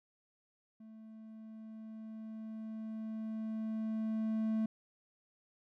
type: tone with level ramp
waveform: triangle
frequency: 220 Hz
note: A3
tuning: in tune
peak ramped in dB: -49 to -28 dBFS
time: 0.8-4.66 s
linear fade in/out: 5 ms
effects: none